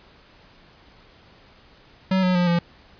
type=tone with pitch steps; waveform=square; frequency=188.5 / 182.82 / 177.3 / 171.96 Hz; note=F#3 / F#3 / F3 / F3; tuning=+32 / -20 / +26 / -27 cents; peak=-18 dBFS; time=2.11-2.59 s; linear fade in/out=5 ms; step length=120 ms; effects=pink hiss -52 dBFS RMS until 2.99 s + resampled to 11025 Hz